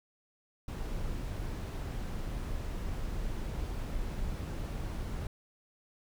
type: noise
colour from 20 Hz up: brown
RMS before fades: -36 dBFS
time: 0.68-5.27 s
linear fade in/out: 2 ms
effects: none